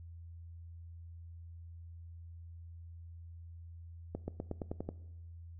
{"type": "accelerating click train", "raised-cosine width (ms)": 2, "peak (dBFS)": -24, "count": 8, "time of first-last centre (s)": [4.15, 4.89], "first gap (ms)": 130, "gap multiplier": 0.93, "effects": ["noise-tail reverb RT60 1.0 s tail -19 dB re dry", "added 84 Hz sine -47 dBFS peak until 5.59 s"]}